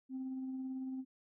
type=tone with tremolo; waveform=sine; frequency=261.6 Hz; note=C4; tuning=in tune; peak=-36 dBFS; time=0.09-1.05 s; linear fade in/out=50 ms; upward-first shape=sine; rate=18 Hz; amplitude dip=25%; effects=tanh soft clip ceiling -35 dBFS